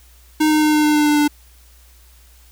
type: tone with pitch steps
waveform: square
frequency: 308.5 / 306.5 / 304.6 / 302.7 / 300.8 / 298.9 / 297 / 295.1 Hz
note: D#4 / D#4 / D#4 / D#4 / D4 / D4 / D4 / D4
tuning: -15 / -26 / -37 / -48 / +42 / +31 / +20 / +8 cents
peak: -13 dBFS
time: 0.4-1.28 s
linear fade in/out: 10 ms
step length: 110 ms
effects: added 60 Hz sine -46 dBFS peak until 2.51 s + white hiss -52 dBFS RMS until 2.51 s